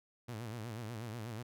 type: tone with vibrato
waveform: sawtooth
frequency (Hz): 113.6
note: A#2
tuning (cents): -44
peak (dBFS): -37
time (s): 0.28-1.43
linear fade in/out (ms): 10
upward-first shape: sine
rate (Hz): 8.2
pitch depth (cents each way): 130
effects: none